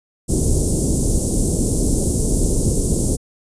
pink band-stop noise, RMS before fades -17 dBFS, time 0.28-3.17 s, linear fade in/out 20 ms, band 450 to 7700 Hz, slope 24 dB/octave, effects resampled to 22050 Hz

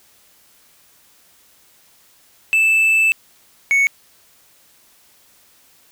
triangle tone pair in turn, 2637 / 2217 Hz, E7 / C#7, 0 / 0 cents, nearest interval minor third, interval 300 cents, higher first, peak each -10 dBFS, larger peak neither, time 2.53-3.12 / 3.71-3.87 s, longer first, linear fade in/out 0 ms, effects white hiss -53 dBFS RMS until 5.91 s

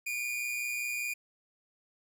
45% pulse tone pair together, 2315 / 2440 Hz, D7 / D#7, -25 / -34 cents, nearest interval minor second, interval 91 cents, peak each -39 / -33 dBFS, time 0.06-1.14 s, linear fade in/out 10 ms, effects none

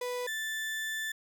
35% pulse tone pair in turn, 493.9 / 1760.1 Hz, B4 / A6, 0 / 0 cents, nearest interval octave + minor seventh, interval 2200 cents, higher second, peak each -31 / -31 dBFS, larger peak neither, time 0.01-0.27 / 0.27-1.12 s, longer second, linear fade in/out 5 ms, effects none

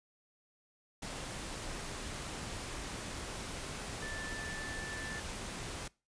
sine tone in noise, 1760 Hz, A6, in tune, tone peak -42 dBFS, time 4.02-5.2 s, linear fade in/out 5 ms, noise pink, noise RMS -42 dBFS, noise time 1.02-5.88 s, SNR -3 dB, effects noise-tail reverb RT60 0.3 s tail -23 dB re dry + resampled to 22050 Hz

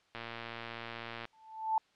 click train, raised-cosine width 0.3 ms, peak -25 dBFS, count 129, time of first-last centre 0.15-1.253 s, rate 116 Hz
sine tone with exponential growth, 880 Hz, A5, in tune, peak -24 dBFS, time 1.33-1.78 s, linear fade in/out 2 ms, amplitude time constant 97 ms
effects white hiss -69 dBFS RMS until 1.95 s + low-pass 4000 Hz 12 dB/octave

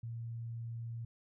sine tone, 115.9 Hz, A#2, 10 cents flat, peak -39 dBFS, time 0.03-1.05 s, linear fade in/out 5 ms, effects none

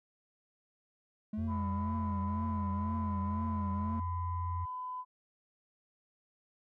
triangle tone with vibrato, 210.2 Hz, G#3, 21 cents sharp, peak -32 dBFS, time 1.33-4 s, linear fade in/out 5 ms, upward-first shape triangle, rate 2 Hz, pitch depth 140 cents each way
sine tone, 87.31 Hz, F2, in tune, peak -33 dBFS, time 1.37-4.66 s, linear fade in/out 20 ms
sine tone with pitch glide, 999 to 1006.5 Hz, B5 to B5, +20 to +33 cents, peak -37 dBFS, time 1.47-5.05 s, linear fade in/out 50 ms, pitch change +13 cents, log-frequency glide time 1.62-3.17 s
effects tanh soft clip ceiling -26 dBFS

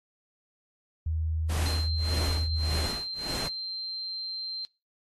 sine tone with pitch glide, 79.7 to 78.01 Hz, D#2 to D#2, +42 to +5 cents, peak -26 dBFS, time 1.06-2.86 s, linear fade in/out 5 ms, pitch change -37 cents, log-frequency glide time 2.53-2.61 s
pink noise with tremolo, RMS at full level -34 dBFS, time 1.49-3.48 s, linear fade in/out 10 ms, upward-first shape sine, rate 1.7 Hz, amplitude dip 100%
sine tone, 4139 Hz, C8, 20 cents flat, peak -32 dBFS, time 1.66-4.65 s, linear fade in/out 0 ms
effects noise-tail reverb RT60 0.3 s tail -25 dB re dry + AAC 32 kbps

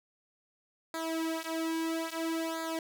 sawtooth tone with flanger, 325.6 Hz, E4, 21 cents flat, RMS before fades -34 dBFS, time 0.94-2.79 s, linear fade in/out 2 ms, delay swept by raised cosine 0.35 to 4.55 ms, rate 0.6 Hz, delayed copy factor -0.95, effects none

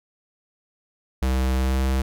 square tone with pitch glide, 64.9 to 65.81 Hz, C2 to C2, -13 to +11 cents, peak -20 dBFS, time 1.22-2.02 s, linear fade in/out 5 ms, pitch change +24 cents, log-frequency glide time 1.56-1.8 s, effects none

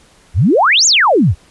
sine exponential two-way sweep, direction up then down, 67.8 to 7459 to 67.8 Hz, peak -7 dBFS, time 0.34-1.35 s, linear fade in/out 50 ms, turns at 0.86 s, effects pink hiss -48 dBFS RMS until 1.5 s + resampled to 24000 Hz

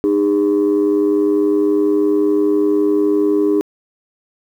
sine tone pair together, 306.2 / 406 Hz, D#4 / G#4, -28 / -39 cents, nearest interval perfect fourth, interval 489 cents, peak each -13 dBFS, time 0.04-3.61 s, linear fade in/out 0 ms, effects tanh soft clip ceiling -8 dBFS + 8-bit

